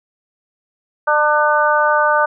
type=harmonic tone; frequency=299.6 Hz; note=D4; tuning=35 cents sharp; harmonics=2 / 3 / 4 / 5; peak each=-17 / -17 / -17 / -17 dBFS; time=1.07-2.26 s; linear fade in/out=10 ms; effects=none